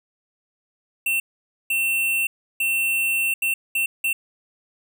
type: tone bursts at uneven times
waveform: square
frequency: 2700 Hz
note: E7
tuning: 41 cents sharp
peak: -20 dBFS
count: 6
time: 1.06-1.2 / 1.7-2.27 / 2.6-3.34 / 3.42-3.54 / 3.75-3.86 / 4.04-4.13 s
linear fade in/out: 5 ms
effects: none